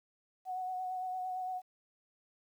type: tone with vibrato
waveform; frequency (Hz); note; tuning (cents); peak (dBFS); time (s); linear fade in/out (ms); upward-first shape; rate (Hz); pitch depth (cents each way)
sine; 740; F#5; 0; -35; 0.45-1.62; 50; sine; 8.8; 21
effects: 11-bit